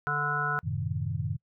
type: harmonic tone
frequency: 146.3 Hz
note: D3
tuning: 6 cents flat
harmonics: 1 / 3 / 5 / 7 / 9 / 10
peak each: -34 / -40 / -37 / -36 / -31 / -30 dBFS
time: 0.07-0.59 s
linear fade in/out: 0 ms
type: chord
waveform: sine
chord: F# diminished seventh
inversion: none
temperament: equal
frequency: 92.5 / 110 / 130.81 / 155.56 Hz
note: F#2 / A2 / C3 / Eb3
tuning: 0 / 0 / 0 / 0 cents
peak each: -34 dBFS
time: 0.63-1.37 s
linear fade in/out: 20 ms
effects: noise-tail reverb RT60 0.1 s tail -26 dB re dry